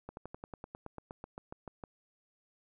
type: slowing click train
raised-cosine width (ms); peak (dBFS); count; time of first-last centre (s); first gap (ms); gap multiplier
1; -29; 16; 0.09-1.838; 81; 1.05
effects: none